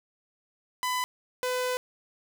sawtooth tone pair in turn, 1002 / 502.6 Hz, B5 / B4, +25 / +30 cents, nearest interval octave, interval 1195 cents, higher first, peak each -23 dBFS, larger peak neither, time 0.83-1.04 / 1.43-1.77 s, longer second, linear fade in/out 0 ms, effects none

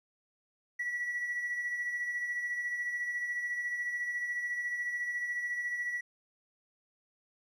triangle tone with tremolo, 1943 Hz, B6, 29 cents flat, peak -27 dBFS, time 0.79-6.01 s, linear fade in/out 10 ms, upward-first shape sine, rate 14 Hz, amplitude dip 55%, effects tanh soft clip ceiling -28 dBFS

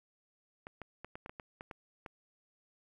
clicks, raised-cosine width 0.5 ms, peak -29 dBFS, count 10, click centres 0.669 / 0.817 / 1.046 / 1.155 / 1.261 / 1.295 / 1.398 / 1.609 / 1.712 / 2.062 s, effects 11-bit

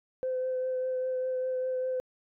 sine tone with vibrato, 513 Hz, C5, 34 cents flat, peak -27 dBFS, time 0.23-2 s, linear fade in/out 0 ms, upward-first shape triangle, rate 5 Hz, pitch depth 16 cents each way, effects tanh soft clip ceiling -24 dBFS

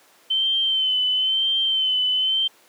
sine tone with vibrato, 3080 Hz, G7, 31 cents flat, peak -18 dBFS, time 0.3-2.48 s, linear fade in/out 10 ms, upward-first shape sine, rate 1 Hz, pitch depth 41 cents each way, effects pink hiss -54 dBFS RMS until 2.68 s + high-pass 400 Hz 12 dB/octave

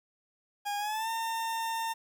40% pulse tone with pitch glide, 818 to 907.6 Hz, G#5 to A#5, -26 to -47 cents, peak -30 dBFS, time 0.65-1.94 s, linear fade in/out 20 ms, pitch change +179 cents, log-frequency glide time 0.78-1.09 s, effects 10-bit

